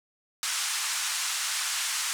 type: band-pass noise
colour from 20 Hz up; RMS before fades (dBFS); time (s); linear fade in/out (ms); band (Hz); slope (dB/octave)
white; -30; 0.43-2.13; 0; 1000 to 9200; 24
effects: none